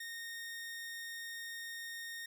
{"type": "tone", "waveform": "sawtooth", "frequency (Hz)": 1847, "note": "A#6", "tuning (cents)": -16, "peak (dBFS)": -39, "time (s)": [0, 2.26], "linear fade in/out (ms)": 5, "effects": []}